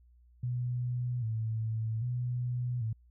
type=tone with vibrato; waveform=sine; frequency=117.1 Hz; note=A#2; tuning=8 cents sharp; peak=-30 dBFS; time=0.43-2.93 s; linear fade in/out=5 ms; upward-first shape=square; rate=0.63 Hz; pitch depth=87 cents each way; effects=added 60 Hz sine -58 dBFS peak until 3.1 s